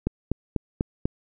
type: click train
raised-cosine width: 3 ms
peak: -10 dBFS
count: 5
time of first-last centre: 0.07-1.055 s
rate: 4.06 Hz
effects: none